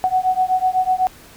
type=beating tone pair; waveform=sine; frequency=740 / 748 Hz; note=F#5 / F#5; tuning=0 / +19 cents; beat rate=8 Hz; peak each=-18 dBFS; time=0.04-1.07 s; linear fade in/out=0 ms; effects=pink hiss -44 dBFS RMS until 1.36 s

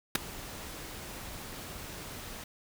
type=noise with ADSR envelope; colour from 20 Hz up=pink; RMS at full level=-21 dBFS; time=0.15-2.44 s; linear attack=5 ms; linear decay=8 ms; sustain=-22 dB; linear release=4 ms; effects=none

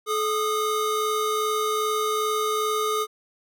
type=tone pair together; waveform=square; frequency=430 / 1227.5 Hz; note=A4 / D#6; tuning=-40 / -24 cents; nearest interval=octave + tritone; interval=1816 cents; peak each=-26 dBFS; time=0.06-3.07 s; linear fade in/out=50 ms; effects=none

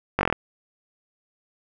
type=slowing click train; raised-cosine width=0.5 ms; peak=-5 dBFS; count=7; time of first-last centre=0.19-0.326 s; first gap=20 ms; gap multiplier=1.05; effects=none

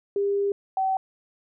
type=tone pair in turn; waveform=sine; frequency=401.1 / 764.2 Hz; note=G4 / G5; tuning=+40 / -44 cents; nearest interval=major seventh; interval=1116 cents; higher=second; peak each=-21 dBFS; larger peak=neither; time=0.16-0.52 / 0.77-0.97 s; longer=first; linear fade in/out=2 ms; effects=none

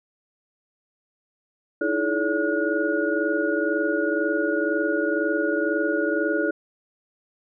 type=tone cluster; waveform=sine; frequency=310.3 / 332.3 / 426.7 / 570 / 1445 Hz; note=D#4 / E4 / G#4 / C#5 / F#6; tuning=-5 / +14 / +47 / +48 / -41 cents; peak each=-27 dBFS; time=1.81-6.51 s; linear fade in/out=5 ms; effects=none

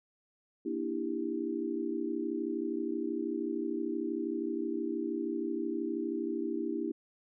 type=chord; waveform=sine; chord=E half-diminished seventh; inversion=second; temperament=just; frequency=237.3 / 296.7 / 329.6 / 395.6 Hz; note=Bb3 / D4 / E4 / G4; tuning=+31 / +18 / 0 / +16 cents; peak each=-39 / -37 / -35 / -38 dBFS; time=0.65-6.92 s; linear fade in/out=10 ms; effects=none

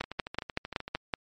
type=two click trains; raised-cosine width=0.3 ms; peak=-13 / -21 dBFS; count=7 / 13; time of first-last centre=0.01-1.138 / 0.04-0.956 s; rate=5.32 / 13.1 Hz; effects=MP3 48 kbps

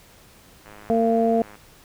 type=click train; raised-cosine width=0.5 ms; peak=-29 dBFS; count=94; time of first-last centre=0.66-1.554 s; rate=104 Hz
type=harmonic tone; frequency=228.2 Hz; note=A#3; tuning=37 cents flat; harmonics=1 / 2 / 3; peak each=-21 / -21 / -21 dBFS; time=0.9-1.42 s; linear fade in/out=0 ms
effects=pink hiss -51 dBFS RMS until 1.84 s

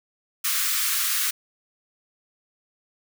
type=high-pass noise; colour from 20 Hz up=white; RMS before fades=-24 dBFS; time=0.44-1.31 s; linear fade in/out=10 ms; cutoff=1100 Hz; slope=96 dB/octave; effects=none

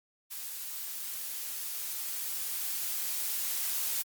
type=noise with level ramp; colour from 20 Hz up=blue; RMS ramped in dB=-40 to -31 dBFS; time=0.3-4.03 s; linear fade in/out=20 ms; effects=Opus 48 kbps

